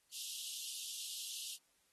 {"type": "high-pass noise", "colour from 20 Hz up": "pink", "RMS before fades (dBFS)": -45, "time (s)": [0.11, 1.58], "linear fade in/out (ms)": 50, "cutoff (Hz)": 2800, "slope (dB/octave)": 96, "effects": ["white hiss -75 dBFS RMS until 1.92 s", "AAC 32 kbps"]}